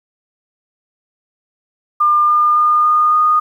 sine tone with pitch steps, 1200 / 1207.6 / 1215.3 / 1223.1 / 1230.9 Hz, D6 / D6 / D#6 / D#6 / D#6, +37 / +48 / -41 / -30 / -19 cents, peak -9 dBFS, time 2-3.4 s, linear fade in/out 10 ms, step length 280 ms, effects 8-bit

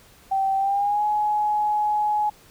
sine tone with pitch glide, 776 to 841.4 Hz, G5 to G#5, -18 to +22 cents, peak -19 dBFS, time 0.31-2.3 s, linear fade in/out 10 ms, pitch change +140 cents, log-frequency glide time 0.57-1.05 s, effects pink hiss -52 dBFS RMS until 2.5 s

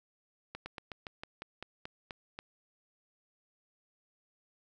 slowing click train, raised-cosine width 0.3 ms, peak -25 dBFS, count 11, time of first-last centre 0.55-2.389 s, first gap 110 ms, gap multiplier 1.11, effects none

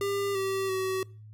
square tone with pitch steps, 399.4 / 386.1 / 378.2 Hz, G4 / G4 / F#4, +32 / -26 / +38 cents, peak -28 dBFS, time 0.01-1.03 s, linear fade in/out 2 ms, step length 340 ms, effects noise-tail reverb RT60 0.4 s tail -24 dB re dry + added 107 Hz sine -45 dBFS peak until 1.33 s

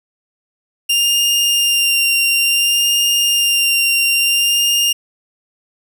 sawtooth tone with vibrato, 2794 Hz, F7, in tune, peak -9 dBFS, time 0.89-4.93 s, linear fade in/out 10 ms, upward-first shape sine, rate 0.57 Hz, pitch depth 16 cents each way, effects none

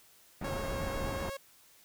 pink low-pass noise, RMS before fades -37 dBFS, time 0.41-1.3 s, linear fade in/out 5 ms, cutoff 1300 Hz, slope 12 dB/octave
sawtooth tone with vibrato, 545 Hz, C#5, 29 cents flat, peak -34 dBFS, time 0.44-1.37 s, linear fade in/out 5 ms, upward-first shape sine, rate 8.1 Hz, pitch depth 19 cents each way
effects white hiss -61 dBFS RMS until 1.84 s

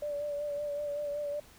sine tone with vibrato, 583 Hz, D5, 13 cents flat, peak -32 dBFS, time 0.02-1.4 s, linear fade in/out 5 ms, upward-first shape sine, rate 5.3 Hz, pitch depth 28 cents each way, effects pink hiss -57 dBFS RMS until 1.58 s

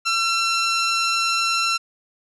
15% pulse tone, 1352 Hz, E6, 43 cents sharp, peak -12 dBFS, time 0.05-1.78 s, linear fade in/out 20 ms, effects resampled to 24000 Hz

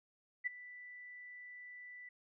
sine tone with ADSR envelope, 1978 Hz, B6, 2 cents sharp, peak -31 dBFS, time 0.44-2.09 s, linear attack 27 ms, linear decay 13 ms, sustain -18 dB, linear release 5 ms, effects none

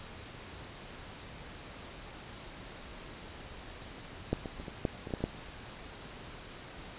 clicks, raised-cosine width 2 ms, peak -15 / -24 / -30 / -28 / -15 / -28 / -29 / -18 / -29 / -16 dBFS, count 10, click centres 4.33 / 4.458 / 4.599 / 4.682 / 4.852 / 5.072 / 5.107 / 5.138 / 5.206 / 5.24 s, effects pink hiss -47 dBFS RMS until 6.98 s + resampled to 8000 Hz

